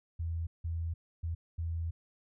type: tone bursts at uneven times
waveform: sine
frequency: 83 Hz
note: E2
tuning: 12 cents sharp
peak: -32 dBFS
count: 4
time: 0.19-0.47 / 0.64-0.94 / 1.23-1.35 / 1.58-1.91 s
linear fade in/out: 10 ms
effects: none

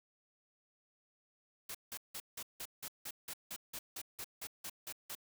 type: noise bursts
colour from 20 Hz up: white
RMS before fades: -44 dBFS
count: 16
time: 1.69-5.152 s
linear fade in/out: 5 ms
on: 57 ms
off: 170 ms
effects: none

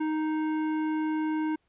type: tone with hard clipping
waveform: sine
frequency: 311.1 Hz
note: D#4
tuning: in tune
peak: -28 dBFS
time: 0-1.56 s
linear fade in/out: 10 ms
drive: 12 dB
effects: pink hiss -73 dBFS RMS until 1.68 s + resampled to 8000 Hz

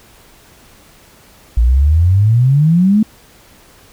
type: exponential sweep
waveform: sine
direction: up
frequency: 55.5 to 221.9 Hz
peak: -7 dBFS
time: 1.57-3.03 s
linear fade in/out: 5 ms
effects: pink hiss -45 dBFS RMS until 3.92 s

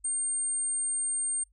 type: tone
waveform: sine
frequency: 8700 Hz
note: C#9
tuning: 33 cents flat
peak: -27 dBFS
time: 0.04-1.44 s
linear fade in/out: 10 ms
effects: noise-tail reverb RT60 0.1 s tail -24 dB re dry + added 50 Hz sine -62 dBFS peak until 1.52 s

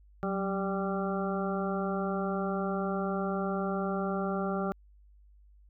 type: harmonic tone with a mistuned harmonic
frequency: 196 Hz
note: G3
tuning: in tune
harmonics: 1 / 2 / 3 / 4 / 6 / 7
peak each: -32 / -35 / -37 / -38 / -40 / -40 dBFS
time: 0.23-4.72 s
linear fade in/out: 0 ms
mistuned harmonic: 1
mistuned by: -67 cents
effects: added 50 Hz sine -55 dBFS peak until 5.69 s

